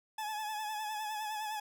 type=tone with vibrato; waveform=40% pulse; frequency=855 Hz; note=A5; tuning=50 cents flat; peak=-35 dBFS; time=0.18-1.6 s; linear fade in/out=5 ms; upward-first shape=triangle; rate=9.8 Hz; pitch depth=53 cents each way; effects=none